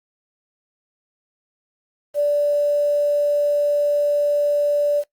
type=tone with quantisation; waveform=sine; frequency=583 Hz; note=D5; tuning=13 cents flat; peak=-15 dBFS; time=2.14-5.04 s; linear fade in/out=50 ms; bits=7; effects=noise-tail reverb RT60 0.1 s tail -19 dB re dry + Opus 32 kbps